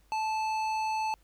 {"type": "tone with tanh clipping", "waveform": "sine", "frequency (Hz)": 874, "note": "A5", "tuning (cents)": -12, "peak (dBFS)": -30, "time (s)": [0.12, 1.14], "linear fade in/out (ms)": 0, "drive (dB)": 14, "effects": ["added 50 Hz sine -61 dBFS peak until 1.23 s", "pink hiss -68 dBFS RMS until 1.23 s"]}